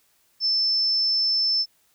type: tone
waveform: sine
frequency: 5290 Hz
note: E8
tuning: 5 cents sharp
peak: -19 dBFS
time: 0.4-1.66 s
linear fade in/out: 50 ms
effects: white hiss -64 dBFS RMS until 1.94 s